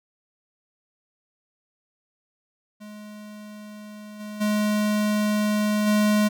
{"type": "tone with level steps", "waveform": "square", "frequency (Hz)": 210.3, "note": "G#3", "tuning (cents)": 22, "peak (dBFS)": [-39, -34, -21, -18], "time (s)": [2.8, 6.29], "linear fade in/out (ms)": 20, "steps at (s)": [4.19, 4.4, 5.86], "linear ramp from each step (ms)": 20, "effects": []}